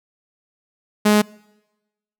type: tone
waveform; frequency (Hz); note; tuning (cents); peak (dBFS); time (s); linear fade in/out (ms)
sawtooth; 210; G#3; +19; -8; 1.05-1.22; 10
effects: noise-tail reverb RT60 1.0 s tail -25 dB re dry